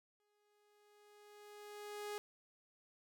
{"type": "tone with exponential growth", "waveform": "sawtooth", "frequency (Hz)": 415.3, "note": "G#4", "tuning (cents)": 0, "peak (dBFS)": -37, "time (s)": [0.2, 2.18], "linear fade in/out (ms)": 0, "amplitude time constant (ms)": 430, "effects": []}